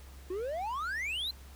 triangle exponential sweep, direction up, 349.2 to 4186 Hz, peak -31 dBFS, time 0.3-1.31 s, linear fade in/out 5 ms, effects added 67 Hz sine -48 dBFS peak until 1.55 s + pink hiss -57 dBFS RMS until 1.55 s

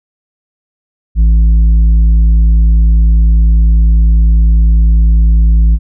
triangle tone with tanh clipping, 55 Hz, A1, in tune, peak -5 dBFS, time 1.15-5.79 s, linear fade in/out 50 ms, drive 10 dB, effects none

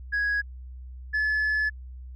sine tone pair in turn, 1661.2 / 1720.7 Hz, G#6 / A6, 0 / -39 cents, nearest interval minor second, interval 61 cents, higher second, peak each -21 / -20 dBFS, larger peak second, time 0.12-0.42 / 1.13-1.7 s, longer second, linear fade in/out 20 ms, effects tanh soft clip ceiling -21 dBFS + added 63 Hz sine -38 dBFS peak until 2.15 s

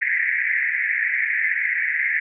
white band-pass noise, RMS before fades -22 dBFS, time 0.01-2.2 s, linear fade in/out 10 ms, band 1700 to 2200 Hz, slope 96 dB/octave, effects none

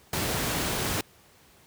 pink noise, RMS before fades -28 dBFS, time 0.13-1.01 s, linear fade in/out 2 ms, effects pink hiss -57 dBFS RMS until 1.66 s + high-pass 60 Hz 12 dB/octave

